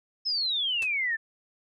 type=exponential sweep; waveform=sine; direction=down; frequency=5274 to 1743 Hz; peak=-25 dBFS; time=0.25-1.17 s; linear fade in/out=20 ms
type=noise with exponential decay; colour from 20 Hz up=white; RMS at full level=-34 dBFS; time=0.82-0.89 s; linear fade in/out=2 ms; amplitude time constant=15 ms
effects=resampled to 24000 Hz